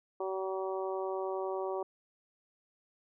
harmonic tone, 190.1 Hz, F#3, 47 cents sharp, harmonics 2 / 3 / 4 / 5 / 6, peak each -35 / -39 / -41 / -43 / -45 dBFS, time 0.2-1.83 s, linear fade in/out 5 ms, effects none

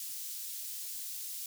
white high-pass noise, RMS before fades -41 dBFS, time 0-1.46 s, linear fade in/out 2 ms, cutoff 4600 Hz, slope 12 dB/octave, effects none

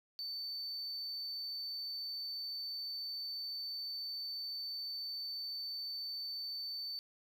triangle tone, 4537 Hz, C#8, 39 cents sharp, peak -38 dBFS, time 0.19-6.99 s, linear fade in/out 0 ms, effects none

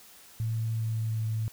sine tone with pitch glide, 112.3 to 110.37 Hz, A2 to A2, +36 to +6 cents, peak -27 dBFS, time 0.4-1.48 s, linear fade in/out 0 ms, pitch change -30 cents, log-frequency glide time 0.74-1.33 s, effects white hiss -53 dBFS RMS until 1.52 s

